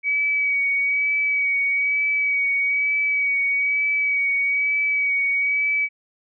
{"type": "tone with vibrato", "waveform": "sine", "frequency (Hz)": 2269, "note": "C#7", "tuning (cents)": 40, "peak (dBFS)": -18, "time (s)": [0.03, 5.89], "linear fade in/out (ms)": 50, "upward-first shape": "sine", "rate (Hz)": 1.1, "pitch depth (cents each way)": 22, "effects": []}